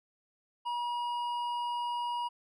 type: tone with hard clipping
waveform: sine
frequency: 960 Hz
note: B5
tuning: 49 cents flat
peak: -33 dBFS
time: 0.65-2.29 s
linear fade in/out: 20 ms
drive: 7 dB
effects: none